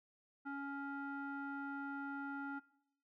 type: tone with low-pass filter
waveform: square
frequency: 279.5 Hz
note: C#4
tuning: 14 cents sharp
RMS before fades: -44 dBFS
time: 0.45-2.6 s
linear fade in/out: 20 ms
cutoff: 1300 Hz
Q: 5
effects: noise-tail reverb RT60 0.7 s tail -19 dB re dry